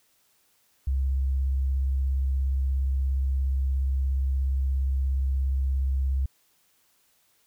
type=tone with vibrato; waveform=sine; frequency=66.8 Hz; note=C2; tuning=36 cents sharp; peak=-22 dBFS; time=0.87-6.26 s; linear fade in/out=5 ms; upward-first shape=square; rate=17 Hz; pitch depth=20 cents each way; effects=white hiss -66 dBFS RMS until 7.46 s